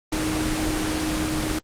sine tone in noise, 311.1 Hz, D#4, in tune, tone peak -25 dBFS, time 0.12-1.59 s, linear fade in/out 5 ms, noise pink, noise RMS -26 dBFS, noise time 0.12-1.59 s, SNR -2 dB, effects low-pass 10000 Hz 12 dB/octave + Opus 24 kbps

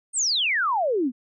sine exponential sweep, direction down, 9070 to 229.1 Hz, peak -20 dBFS, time 0.13-1.12 s, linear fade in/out 50 ms, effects none

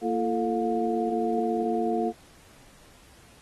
sine tone cluster, 231.1 / 343.1 / 441.2 / 711 Hz, A#3 / F4 / A4 / F5, -15 / -31 / +5 / +31 cents, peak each -29 dBFS, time 0.01-2.13 s, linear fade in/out 50 ms, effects pink hiss -55 dBFS RMS until 3.41 s + AAC 32 kbps

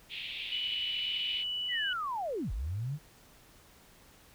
pink band-pass noise, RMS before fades -40 dBFS, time 0.09-1.45 s, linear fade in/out 50 ms, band 2400 to 3600 Hz, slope 48 dB/octave
sine tone, 2960 Hz, F#7, in tune, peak -32 dBFS, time 0.52-1.93 s, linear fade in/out 2 ms
sine linear two-way sweep, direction down then up, 2046 to 42.85 to 157 Hz, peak -32 dBFS, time 1.68-2.99 s, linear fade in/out 50 ms, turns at 2.52 s
effects pink hiss -59 dBFS RMS until 4.34 s

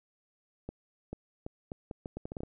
accelerating click train, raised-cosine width 2 ms, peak -25 dBFS, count 12, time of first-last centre 0.69-2.434 s, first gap 440 ms, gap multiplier 0.76, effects none

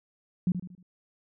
sine tone with echo, 180 Hz, F#3, 47 cents flat, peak -21 dBFS, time 0.47-0.52 s, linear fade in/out 2 ms, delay 77 ms, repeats 4, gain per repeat -8 dB, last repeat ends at 0.828 s, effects none

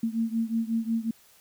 sine beating tone pair, 225.1 / 230.6 Hz, A3 / A#3, +40 / -19 cents, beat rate 5.5 Hz, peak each -27 / -29 dBFS, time 0.03-1.11 s, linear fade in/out 5 ms, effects white hiss -58 dBFS RMS until 1.4 s

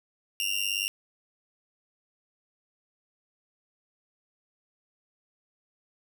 sawtooth tone with amplitude modulation, 2794 Hz, F7, in tune, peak -20 dBFS, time 0.4-0.88 s, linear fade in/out 0 ms, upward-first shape sine, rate 98.4 Hz, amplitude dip 90%, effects none

